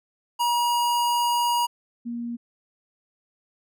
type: tone pair in turn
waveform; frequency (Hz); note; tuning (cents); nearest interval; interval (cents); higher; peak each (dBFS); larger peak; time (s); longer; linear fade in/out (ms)
square / sine; 956 / 236.5; A#5 / A#3; +43 / +25; 2 octaves; 2418; first; -21 / -28; first; 0.39-1.67 / 2.05-2.37; first; 20
effects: none